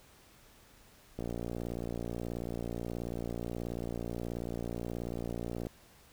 click train, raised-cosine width 2 ms, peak -24 dBFS, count 263, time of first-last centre 1.19-5.669 s, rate 58.5 Hz, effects pink hiss -60 dBFS RMS until 6.12 s

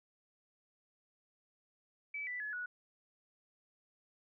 sine tone with pitch steps, 2300 / 1979.3 / 1703.3 / 1465.7 Hz, D7 / B6 / G#6 / F#6, -37 / +3 / +43 / -17 cents, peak -38 dBFS, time 2.14-2.66 s, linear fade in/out 5 ms, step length 130 ms, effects none

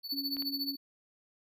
square tone with tremolo, 4472 Hz, C#8, 14 cents sharp, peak -30 dBFS, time 0.03-0.77 s, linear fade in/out 50 ms, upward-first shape triangle, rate 14 Hz, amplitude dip 95%
sine tone, 277.2 Hz, C#4, in tune, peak -38 dBFS, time 0.12-0.76 s, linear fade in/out 10 ms
clicks, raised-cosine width 0.3 ms, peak -30 dBFS, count 2, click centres 0.368 / 0.423 s
effects none

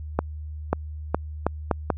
accelerating click train, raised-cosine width 1 ms, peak -6 dBFS, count 6, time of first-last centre 0.19-1.902 s, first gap 540 ms, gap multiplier 0.77, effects added 76 Hz sine -32 dBFS peak until 1.97 s

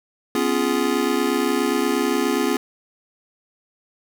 square chord, C# dominant seventh, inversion third, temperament just, 249.5 / 277.2 / 346.5 / 415.8 Hz, B3 / C#4 / E#4 / G#4, +18 / 0 / -14 / +2 cents, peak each -25 dBFS, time 0.35-2.57 s, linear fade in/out 2 ms, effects 9-bit

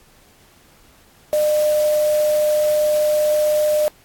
sine tone in noise, 604 Hz, D5, 48 cents sharp, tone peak -14 dBFS, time 1.33-3.88 s, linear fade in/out 0 ms, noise white, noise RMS -32 dBFS, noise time 1.33-3.88 s, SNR +15 dB, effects pink hiss -52 dBFS RMS until 4.04 s + AAC 64 kbps

